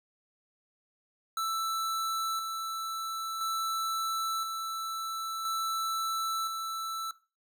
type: tone with tremolo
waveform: square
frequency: 1323 Hz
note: E6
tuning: 6 cents sharp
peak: -30 dBFS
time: 1.37-7.11 s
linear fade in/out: 2 ms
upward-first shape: square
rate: 0.49 Hz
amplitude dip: 35%
effects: noise-tail reverb RT60 0.3 s tail -17 dB re dry